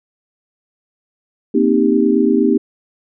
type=chord; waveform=sine; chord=C minor seventh; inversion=third; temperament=equal with one note detuned; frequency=233.1 / 261.6 / 311.1 / 395.4 Hz; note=Bb3 / C4 / Eb4 / G4; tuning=0 / 0 / 0 / +15 cents; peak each=-16 dBFS; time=1.54-2.58 s; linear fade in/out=10 ms; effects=none